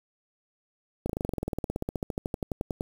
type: slowing click train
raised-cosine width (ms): 2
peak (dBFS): -16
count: 29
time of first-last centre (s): 1.06-2.809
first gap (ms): 35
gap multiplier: 1.04
effects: 7-bit